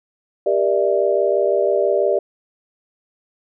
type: chord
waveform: sine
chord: E half-diminished seventh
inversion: first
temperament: just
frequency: 395.6 / 474.7 / 593.3 / 659.3 Hz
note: G4 / Bb4 / D5 / E5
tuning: +16 / +31 / +18 / 0 cents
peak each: -19 / -22 / -18 / -23 dBFS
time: 0.46-2.19 s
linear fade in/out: 5 ms
effects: none